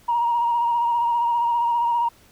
sine tone with vibrato, 944 Hz, A#5, 22 cents sharp, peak -17 dBFS, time 0.08-2.09 s, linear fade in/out 10 ms, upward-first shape sine, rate 15 Hz, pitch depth 29 cents each way, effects tanh soft clip ceiling -13 dBFS + pink hiss -54 dBFS RMS until 2.31 s

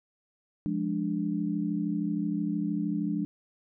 sine chord, D diminished, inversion first, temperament equal, 174.61 / 207.7 / 293.7 Hz, F3 / Ab3 / D4, 0 / 0 / 0 cents, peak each -32 / -31 / -31 dBFS, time 0.66-3.25 s, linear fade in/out 0 ms, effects none

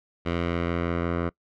10% pulse tone with low-pass filter sweep, 85.7 Hz, F2, 32 cents flat, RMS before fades -27 dBFS, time 0.25-1.3 s, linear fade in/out 20 ms, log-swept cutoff 2800 to 1500 Hz, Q 1.2, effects noise-tail reverb RT60 0.1 s tail -23 dB re dry

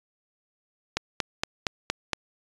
click train, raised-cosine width 0.2 ms, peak -7 dBFS, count 6, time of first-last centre 0.97-2.133 s, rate 4.3 Hz, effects resampled to 22050 Hz

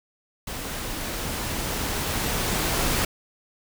pink noise with level ramp, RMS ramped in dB -33 to -23 dBFS, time 0.47-3.05 s, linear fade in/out 5 ms, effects none

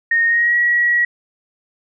sine tone with pitch glide, 1850 to 1917.5 Hz, A#6 to A#6, -14 to +48 cents, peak -12 dBFS, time 0.11-1.05 s, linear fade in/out 5 ms, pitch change +62 cents, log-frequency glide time 0.27-0.57 s, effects none

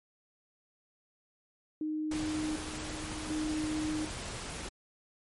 sine tone with tremolo, 308.5 Hz, D#4, 15 cents flat, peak -31 dBFS, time 1.81-4.09 s, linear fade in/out 2 ms, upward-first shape square, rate 0.67 Hz, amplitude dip 70%
pink noise, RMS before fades -40 dBFS, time 2.11-4.69 s, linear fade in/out 5 ms
effects MP3 48 kbps

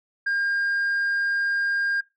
sine tone, 1609 Hz, G6, 45 cents sharp, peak -19 dBFS, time 0.26-2.01 s, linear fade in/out 10 ms, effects noise-tail reverb RT60 0.2 s tail -19 dB re dry + tanh soft clip ceiling -20 dBFS

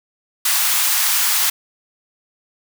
white high-pass noise, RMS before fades -17 dBFS, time 0.45-1.5 s, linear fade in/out 5 ms, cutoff 860 Hz, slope 24 dB/octave, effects none

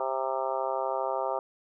harmonic tone, 132.5 Hz, C3, 22 cents sharp, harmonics 3 / 4 / 5 / 6 / 7 / 8 / 9 / 10, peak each -37 / -33 / -33 / -35 / -34 / -46 / -37 / -46 dBFS, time 0-1.39 s, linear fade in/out 2 ms, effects none

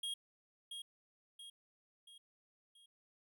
square tone with echo, 3263 Hz, G#7, 31 cents flat, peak -39 dBFS, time 0.03-0.14 s, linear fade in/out 5 ms, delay 680 ms, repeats 4, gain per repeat -6 dB, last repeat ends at 2.86 s, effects none

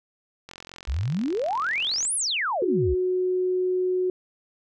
click train, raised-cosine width 0.2 ms, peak -23 dBFS, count 70, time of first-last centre 0.49-2.051 s, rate 44.2 Hz
sine exponential two-way sweep, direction up then down, 55 to 11000 to 55 Hz, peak -23 dBFS, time 0.87-2.95 s, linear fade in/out 20 ms, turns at 2.15 s
sine tone, 367 Hz, F#4, 14 cents flat, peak -21 dBFS, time 2.62-4.1 s, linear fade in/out 2 ms
effects none

